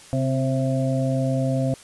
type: harmonic tone with a mistuned harmonic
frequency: 133 Hz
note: C3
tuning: 29 cents sharp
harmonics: 1 / 2 / 4 / 5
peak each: -22 / -25 / -28 / -29 dBFS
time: 0.13-1.74 s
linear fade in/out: 0 ms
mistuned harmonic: 2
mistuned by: -34 cents
effects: white hiss -46 dBFS RMS until 1.83 s + resampled to 24000 Hz